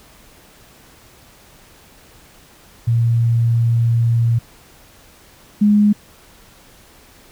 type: tone pair in turn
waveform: sine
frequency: 116.54 / 207.7 Hz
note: A#2 / G#3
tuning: 0 / 0 cents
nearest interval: minor seventh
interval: 1000 cents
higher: second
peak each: -12 / -9 dBFS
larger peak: second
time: 2.87-4.39 / 5.61-5.93 s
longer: first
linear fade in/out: 10 ms
effects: pink hiss -47 dBFS RMS until 7.31 s